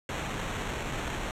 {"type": "noise with sample-and-hold", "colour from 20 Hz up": "pink", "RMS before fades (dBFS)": -34, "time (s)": [0.09, 1.31], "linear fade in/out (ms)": 2, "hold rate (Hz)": 4900, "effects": ["low-pass 9000 Hz 12 dB/octave"]}